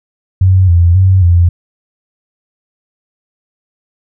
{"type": "tone with pitch steps", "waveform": "sine", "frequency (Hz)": [93.7, 86, 94.4, 86.7], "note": ["F#2", "F2", "F#2", "F2"], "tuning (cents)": [22, -26, 35, -12], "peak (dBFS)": -4, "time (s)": [0.41, 1.49], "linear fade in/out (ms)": 5, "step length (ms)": 270, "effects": []}